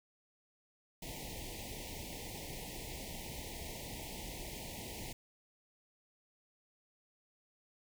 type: band-stop noise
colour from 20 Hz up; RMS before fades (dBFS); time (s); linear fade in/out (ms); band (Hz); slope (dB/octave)
pink; -45; 1.02-5.13; 5; 950 to 1900; 96
effects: none